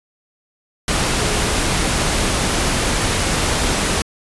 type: tone in noise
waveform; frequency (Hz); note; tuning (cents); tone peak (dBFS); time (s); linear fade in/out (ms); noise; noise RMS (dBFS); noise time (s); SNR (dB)
sine; 421.9; G#4; +27; -28; 1.19-1.54; 2; pink; -18; 0.88-4.02; -13
effects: resampled to 24000 Hz